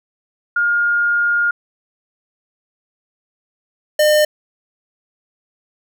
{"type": "tone pair in turn", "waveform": ["sine", "square"], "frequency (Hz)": [1418, 605.2], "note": ["F6", "D#5"], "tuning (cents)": [26, -48], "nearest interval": "octave + minor third", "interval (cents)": 1474, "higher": "first", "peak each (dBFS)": [-13, -11], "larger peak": "second", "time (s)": [[0.56, 1.51], [3.99, 4.25]], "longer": "first", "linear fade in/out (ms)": 5, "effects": []}